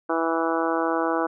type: harmonic tone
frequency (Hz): 164.3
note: E3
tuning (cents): -5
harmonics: 2 / 3 / 4 / 5 / 6 / 7 / 8 / 9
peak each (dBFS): -26 / -28 / -29 / -30 / -31 / -31 / -32 / -33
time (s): 0.09-1.27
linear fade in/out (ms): 10
effects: none

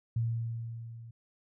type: tone with level ramp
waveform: sine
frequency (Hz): 115.3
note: A#2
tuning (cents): -19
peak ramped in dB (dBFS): -26 to -45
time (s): 0.16-1.11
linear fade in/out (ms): 5
effects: none

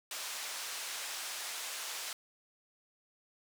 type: band-pass noise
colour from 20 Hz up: white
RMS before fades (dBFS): -41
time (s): 0.11-2.13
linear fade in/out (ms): 2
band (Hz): 670 to 8100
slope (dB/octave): 12
effects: none

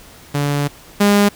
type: tone pair in turn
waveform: sawtooth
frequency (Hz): 144 / 203.7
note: D3 / G#3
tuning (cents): -34 / -33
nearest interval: tritone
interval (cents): 601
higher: second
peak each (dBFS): -12 / -6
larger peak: second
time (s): 0.34-0.68 / 1-1.29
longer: first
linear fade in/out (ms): 10
effects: pink hiss -42 dBFS RMS until 1.35 s

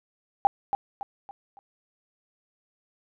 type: tone with echo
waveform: sine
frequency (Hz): 800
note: G5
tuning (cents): +35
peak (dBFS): -14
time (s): 0.45-0.47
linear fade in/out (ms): 0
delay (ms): 280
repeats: 4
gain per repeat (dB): -8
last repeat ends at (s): 1.59
effects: none

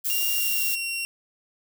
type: noise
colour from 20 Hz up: violet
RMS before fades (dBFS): -26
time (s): 0.04-0.76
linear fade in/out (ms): 20
type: tone with pitch glide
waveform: sawtooth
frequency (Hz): 2794 to 2743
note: F7 to F7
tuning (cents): 0 to -32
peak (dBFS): -24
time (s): 0.1-1.05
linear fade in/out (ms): 0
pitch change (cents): -32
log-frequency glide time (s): 0.32-0.77
effects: none

